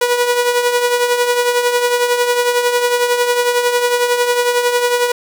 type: tone with tremolo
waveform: sawtooth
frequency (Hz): 486.7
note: B4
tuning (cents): -25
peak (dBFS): -6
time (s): 0.01-5.12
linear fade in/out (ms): 5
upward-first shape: triangle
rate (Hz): 11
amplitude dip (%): 60
effects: none